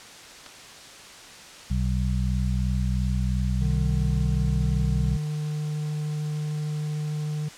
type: clicks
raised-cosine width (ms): 0.2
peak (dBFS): -25 / -28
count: 2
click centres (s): 0.462 / 0.465
type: harmonic tone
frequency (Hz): 62.9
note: B1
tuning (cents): +32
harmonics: 1 / 2 / 3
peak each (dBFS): -24 / -27 / -29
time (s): 1.7-5.17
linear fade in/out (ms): 10
type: tone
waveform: triangle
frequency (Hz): 151.1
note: D3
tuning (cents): +50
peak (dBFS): -24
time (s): 3.61-7.49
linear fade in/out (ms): 10
effects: white hiss -44 dBFS RMS until 7.57 s + low-pass 7000 Hz 12 dB/octave